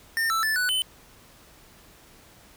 square tone with pitch steps, 1814 / 1325 / 1753 / 1485 / 3037 Hz, A#6 / E6 / A6 / F#6 / F#7, -48 / +9 / -7 / +6 / +44 cents, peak -23 dBFS, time 0.17-0.82 s, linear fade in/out 0 ms, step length 130 ms, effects pink hiss -53 dBFS RMS until 2.56 s

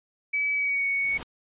sine tone with pitch glide, 2289 to 2226 Hz, D7 to C#7, -45 to +7 cents, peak -23 dBFS, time 0.33-1.18 s, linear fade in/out 10 ms, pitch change -48 cents, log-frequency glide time 0.54-0.86 s
pink noise with exponential growth, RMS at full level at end -36 dBFS, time 0.82-1.23 s, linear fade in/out 0 ms, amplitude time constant 87 ms
effects resampled to 8000 Hz

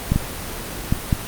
clicks, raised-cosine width 5 ms, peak -4 dBFS, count 4, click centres 0.12 / 0.16 / 0.925 / 1.128 s, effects pink hiss -30 dBFS RMS until 1.27 s + Opus 24 kbps

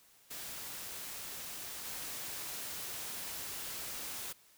white noise with level steps, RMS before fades -44 / -42 dBFS, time 0.3-4.33 s, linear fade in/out 10 ms, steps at 1.85 s, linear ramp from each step 5 ms, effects white hiss -64 dBFS RMS until 4.57 s

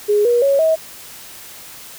sine tone with pitch steps, 415.3 / 479.8 / 554.4 / 640.5 Hz, G#4 / A#4 / C#5 / E5, 0 / +50 / 0 / -50 cents, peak -11 dBFS, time 0.08-0.76 s, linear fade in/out 20 ms, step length 170 ms, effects white hiss -37 dBFS RMS until 1.98 s

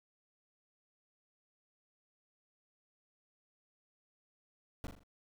brown noise with echo, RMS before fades -41 dBFS, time 4.84-4.87 s, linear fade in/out 0 ms, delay 41 ms, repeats 4, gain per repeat -6 dB, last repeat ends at 5.034 s, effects none

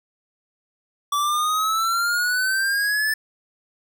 square exponential sweep, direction up, 1149 to 1756 Hz, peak -20 dBFS, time 1.12-3.14 s, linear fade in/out 5 ms, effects none

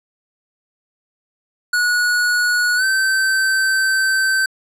square tone with pitch glide, 1460 to 1546.8 Hz, F#6 to G6, -24 to -24 cents, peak -15 dBFS, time 1.73-4.46 s, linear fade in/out 5 ms, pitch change +100 cents, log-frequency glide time 2.76-2.84 s, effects low-pass 12000 Hz 12 dB/octave

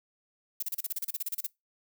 violet noise bursts, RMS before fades -32 dBFS, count 15, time 0.6-1.467 s, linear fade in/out 5 ms, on 27 ms, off 33 ms, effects noise-tail reverb RT60 0.2 s tail -24 dB re dry

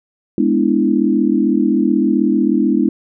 sine chord, E dominant seventh, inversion first, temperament equal, 207.7 / 246.9 / 293.7 / 329.6 Hz, G#3 / B3 / D4 / E4, 0 / 0 / 0 / 0 cents, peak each -17 dBFS, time 0.38-2.89 s, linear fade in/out 2 ms, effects none

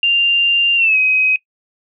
sine tone with pitch glide, 2789 to 2528 Hz, F7 to D#7, -3 to +27 cents, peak -10 dBFS, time 0.03-1.36 s, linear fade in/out 2 ms, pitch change -170 cents, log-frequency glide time 0.76-0.97 s, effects noise-tail reverb RT60 0.1 s tail -21 dB re dry

